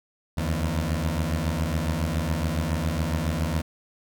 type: beating tone pair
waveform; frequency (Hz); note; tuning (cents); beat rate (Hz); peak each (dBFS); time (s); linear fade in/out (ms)
20% pulse; 76.7 / 83.9; D#2 / E2; -24 / +31; 7.2; -22; 0.37-3.62; 10
effects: none